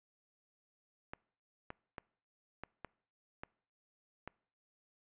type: clicks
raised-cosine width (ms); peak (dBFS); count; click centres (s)
0.5; -28; 7; 1.135 / 1.704 / 1.982 / 2.636 / 2.847 / 3.435 / 4.276
effects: noise-tail reverb RT60 0.6 s tail -25 dB re dry + resampled to 8000 Hz